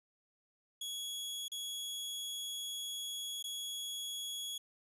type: tone with dropouts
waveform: sawtooth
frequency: 3348 Hz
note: G#7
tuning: 13 cents sharp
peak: -36 dBFS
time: 0.81-4.58 s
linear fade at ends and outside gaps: 5 ms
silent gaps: 1.482-1.517 / 3.427-3.44 s
effects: resampled to 32000 Hz